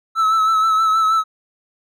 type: tone with vibrato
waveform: triangle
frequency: 1306 Hz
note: E6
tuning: 17 cents flat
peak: -11 dBFS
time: 0.15-1.24 s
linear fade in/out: 50 ms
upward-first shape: sine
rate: 6.3 Hz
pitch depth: 33 cents each way
effects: none